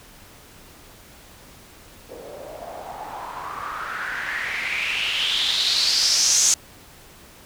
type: noise with low-pass filter sweep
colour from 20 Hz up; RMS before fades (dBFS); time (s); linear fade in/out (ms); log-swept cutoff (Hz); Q
blue; -24; 2.09-6.54; 2; 470 to 6800; 5.3
effects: pink hiss -47 dBFS RMS until 7.45 s